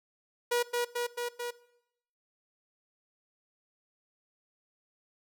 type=tone with echo; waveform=sawtooth; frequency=481.9 Hz; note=B4; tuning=43 cents flat; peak=-22 dBFS; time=0.51-0.63 s; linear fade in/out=10 ms; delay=220 ms; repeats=4; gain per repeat=-2 dB; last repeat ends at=1.51 s; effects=noise-tail reverb RT60 0.8 s tail -19 dB re dry